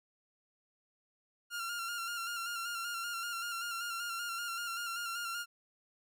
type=tone with vibrato; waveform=sawtooth; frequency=1390 Hz; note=F6; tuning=9 cents flat; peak=-33 dBFS; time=1.5-5.46 s; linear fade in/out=50 ms; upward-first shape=square; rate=5.2 Hz; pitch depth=31 cents each way; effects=none